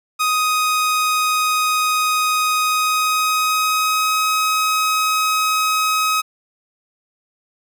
sawtooth tone with pitch glide, 1251 to 1268.5 Hz, D#6 to D#6, +9 to +33 cents, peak -12 dBFS, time 0.19-6.22 s, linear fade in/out 20 ms, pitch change +24 cents, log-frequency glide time 2.59-4.21 s, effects none

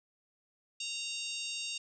harmonic tone, 926 Hz, A#5, 12 cents flat, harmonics 3 / 4 / 5 / 6 / 7 / 8 / 9, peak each -40 / -42 / -44 / -46 / -47 / -48 / -49 dBFS, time 0.8-1.78 s, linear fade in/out 5 ms, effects none

